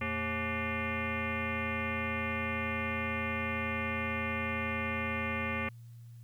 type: tone with frequency modulation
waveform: sine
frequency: 1166 Hz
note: D6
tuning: 13 cents flat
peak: -31 dBFS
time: 0.01-5.69 s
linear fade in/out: 5 ms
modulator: 313 Hz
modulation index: 4.3
effects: added 117 Hz sine -47 dBFS peak until 6.23 s + white hiss -70 dBFS RMS until 6.23 s